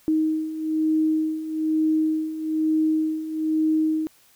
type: beating tone pair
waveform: sine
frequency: 313 / 314.1 Hz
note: D#4 / D#4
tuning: +10 / +16 cents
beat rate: 1.1 Hz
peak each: -26 / -21 dBFS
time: 0.08-4.07 s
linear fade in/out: 0 ms
effects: white hiss -57 dBFS RMS until 4.35 s